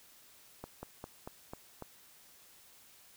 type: slowing click train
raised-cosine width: 1 ms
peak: -28 dBFS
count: 6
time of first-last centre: 0.64-1.823 s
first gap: 190 ms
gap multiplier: 1.11
effects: white hiss -60 dBFS RMS until 3.16 s